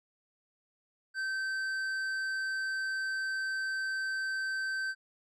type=tone with tanh clipping; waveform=sine; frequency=1549 Hz; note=G6; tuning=21 cents flat; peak=-33 dBFS; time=1.14-4.95 s; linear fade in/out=50 ms; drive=9 dB; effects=none